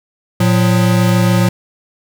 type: tone pair together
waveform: square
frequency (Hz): 113.4 / 179.85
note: A#2 / F#3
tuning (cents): -47 / -49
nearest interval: minor sixth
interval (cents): 798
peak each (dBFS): -13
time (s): 0.4-1.49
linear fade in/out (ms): 5
effects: none